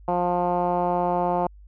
10% pulse tone with low-pass filter, 176.9 Hz, F3, 23 cents sharp, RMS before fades -23 dBFS, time 0.08-1.47 s, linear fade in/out 2 ms, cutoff 830 Hz, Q 2.6, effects added 50 Hz sine -44 dBFS peak until 1.67 s

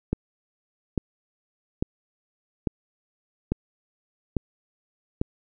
click train, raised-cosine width 3 ms, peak -10 dBFS, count 7, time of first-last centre 0.13-5.215 s, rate 1.18 Hz, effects none

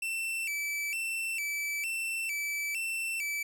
45% pulse tone with vibrato, 2489 Hz, D#7, in tune, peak -31 dBFS, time 0.02-3.43 s, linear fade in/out 5 ms, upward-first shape square, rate 1.1 Hz, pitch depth 130 cents each way, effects none

